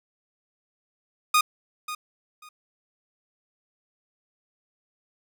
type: tone with echo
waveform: sawtooth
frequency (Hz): 1233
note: D#6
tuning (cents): -16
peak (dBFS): -13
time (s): 1.34-1.41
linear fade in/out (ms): 5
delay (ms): 540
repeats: 2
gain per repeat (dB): -14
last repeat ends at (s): 2.49
effects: none